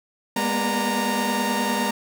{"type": "tone cluster", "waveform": "sawtooth", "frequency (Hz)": [204.6, 235.9, 245.5, 587, 925], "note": ["G#3", "A#3", "B3", "D5", "A#5"], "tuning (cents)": [-26, 21, -10, -1, -14], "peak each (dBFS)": [-23, -28, -24, -30, -21], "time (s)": [0.36, 1.91], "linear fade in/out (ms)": 5, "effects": []}